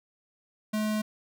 square tone, 214.2 Hz, A3, 46 cents flat, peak -27 dBFS, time 0.73-1.02 s, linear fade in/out 10 ms, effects none

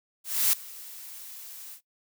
blue noise with ADSR envelope, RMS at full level -21 dBFS, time 0.24-1.81 s, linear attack 290 ms, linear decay 5 ms, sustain -22 dB, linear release 90 ms, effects noise-tail reverb RT60 0.1 s tail -17 dB re dry

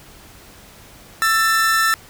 45% pulse tone pair together, 1329 / 1778.8 Hz, E6 / A6, +14 / +18 cents, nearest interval perfect fourth, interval 504 cents, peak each -17 dBFS, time 1.22-1.94 s, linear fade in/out 0 ms, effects pink hiss -44 dBFS RMS until 2.09 s

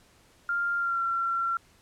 sine tone with pitch glide, 1396.9 to 1362.6 Hz, F6 to F6, 0 to -43 cents, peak -25 dBFS, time 0.49-1.57 s, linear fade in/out 2 ms, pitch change -43 cents, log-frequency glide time 0.77-1.02 s, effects pink hiss -60 dBFS RMS until 1.81 s + low-pass 11000 Hz 12 dB/octave

